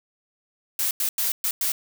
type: noise bursts at uneven times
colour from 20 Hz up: blue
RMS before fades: -24 dBFS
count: 5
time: 0.79-0.91 / 1-1.09 / 1.18-1.32 / 1.44-1.51 / 1.61-1.72 s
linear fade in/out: 2 ms
effects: none